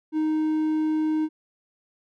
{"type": "tone", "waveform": "triangle", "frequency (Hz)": 311.1, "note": "D#4", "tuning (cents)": 0, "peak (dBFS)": -19, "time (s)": [0.12, 1.29], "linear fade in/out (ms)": 50, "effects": []}